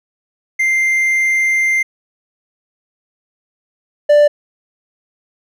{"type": "tone pair in turn", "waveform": "triangle", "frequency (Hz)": [2093, 588.9], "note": ["C7", "D5"], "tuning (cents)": [0, 5], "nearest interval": "octave + minor seventh", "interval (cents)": 2195, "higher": "first", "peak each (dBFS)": [-10, -4], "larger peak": "second", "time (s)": [[0.59, 1.83], [4.09, 4.28]], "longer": "first", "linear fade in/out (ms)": 10, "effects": []}